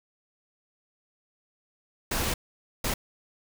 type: noise bursts at uneven times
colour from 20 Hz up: pink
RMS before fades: -28 dBFS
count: 2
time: 2.11-2.34 / 2.84-2.94 s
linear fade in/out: 5 ms
effects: none